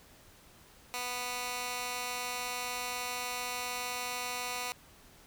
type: tone with high-pass filter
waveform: 15% pulse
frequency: 246.9 Hz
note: B3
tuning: in tune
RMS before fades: -37 dBFS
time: 0.94-4.72 s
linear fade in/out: 0 ms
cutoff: 1100 Hz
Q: 0.52
effects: pink hiss -58 dBFS RMS until 5.26 s